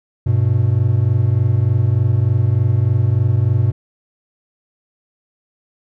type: tone pair together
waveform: triangle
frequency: 99.4 / 122.74 Hz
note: G2 / B2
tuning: +25 / -10 cents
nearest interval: major third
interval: 365 cents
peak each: -13 dBFS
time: 0.26-3.72 s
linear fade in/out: 10 ms
effects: none